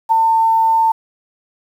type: tone with ADSR envelope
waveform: sine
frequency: 899 Hz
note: A5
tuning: 37 cents sharp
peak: -7 dBFS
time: 0.09-0.92 s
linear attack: 29 ms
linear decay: 7 ms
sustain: -3 dB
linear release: 6 ms
effects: 7-bit